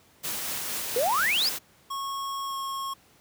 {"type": "noise with tremolo", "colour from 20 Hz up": "white", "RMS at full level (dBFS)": -31, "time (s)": [0.23, 1.59], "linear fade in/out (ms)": 20, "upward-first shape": "triangle", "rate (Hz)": 4.3, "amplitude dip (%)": 25}
{"type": "exponential sweep", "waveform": "sine", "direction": "up", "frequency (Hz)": [453, 5274], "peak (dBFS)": -22, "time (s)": [0.96, 1.49], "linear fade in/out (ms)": 2}
{"type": "tone with pitch glide", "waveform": "square", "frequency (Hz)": [1097, 1088.2], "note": ["C#6", "C#6"], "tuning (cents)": [-18, -32], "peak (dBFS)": -31, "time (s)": [1.9, 2.94], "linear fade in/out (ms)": 10, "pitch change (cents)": -14, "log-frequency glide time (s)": [2.45, 2.56]}
{"effects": ["pink hiss -59 dBFS RMS until 3.2 s", "high-pass 80 Hz 12 dB/octave"]}